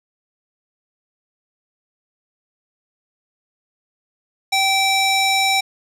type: tone with band-pass filter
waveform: square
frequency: 775 Hz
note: G5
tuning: 20 cents flat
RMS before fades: -17 dBFS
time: 4.52-5.61 s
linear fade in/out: 10 ms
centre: 3900 Hz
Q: 0.77
effects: none